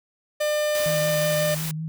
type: tone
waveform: 45% pulse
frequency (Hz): 600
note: D5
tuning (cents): +37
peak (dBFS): -21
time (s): 0.4-1.55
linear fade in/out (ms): 10
type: noise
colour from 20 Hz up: white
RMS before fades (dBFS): -32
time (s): 0.75-1.71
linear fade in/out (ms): 0
type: tone with vibrato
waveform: sine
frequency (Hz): 157.7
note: D#3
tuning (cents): +24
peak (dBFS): -27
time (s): 0.86-1.88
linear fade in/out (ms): 0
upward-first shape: triangle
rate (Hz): 5.4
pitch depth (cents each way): 40
effects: none